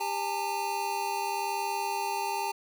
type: tone cluster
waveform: square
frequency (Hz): 397.4 / 819 / 900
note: G4 / G#5 / A5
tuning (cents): +24 / -24 / +39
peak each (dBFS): -39 / -35 / -32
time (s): 0-2.52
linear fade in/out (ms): 10
effects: none